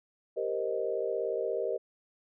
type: chord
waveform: sine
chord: C minor seventh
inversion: second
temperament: equal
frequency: 392 / 466.2 / 523.3 / 622.3 Hz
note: G4 / Bb4 / C5 / Eb5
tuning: 0 / 0 / 0 / 0 cents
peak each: -35 / -33 / -36 / -35 dBFS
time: 0.36-1.78 s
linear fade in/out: 20 ms
effects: none